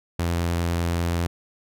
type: tone with vibrato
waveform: sawtooth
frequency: 85.4 Hz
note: F2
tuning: 38 cents flat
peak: -18 dBFS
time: 0.19-1.27 s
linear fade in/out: 5 ms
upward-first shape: sine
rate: 9.9 Hz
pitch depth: 8 cents each way
effects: none